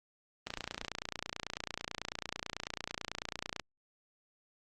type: click train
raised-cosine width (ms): 0.2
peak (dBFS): -19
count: 92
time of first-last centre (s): 0.47-3.597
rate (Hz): 29.1
effects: Opus 32 kbps